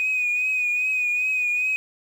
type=tone with vibrato; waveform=sine; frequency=2489 Hz; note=D#7; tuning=in tune; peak=-19 dBFS; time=0-1.76 s; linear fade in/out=0 ms; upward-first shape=triangle; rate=2.5 Hz; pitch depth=44 cents each way; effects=tanh soft clip ceiling -16 dBFS + 8-bit